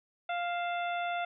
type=harmonic tone with a mistuned harmonic; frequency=698.5 Hz; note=F5; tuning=in tune; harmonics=1 / 2 / 3 / 4 / 5; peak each=-32 / -38 / -42 / -44 / -46 dBFS; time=0.29-1.25 s; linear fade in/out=5 ms; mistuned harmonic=4; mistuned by=-79 cents; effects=none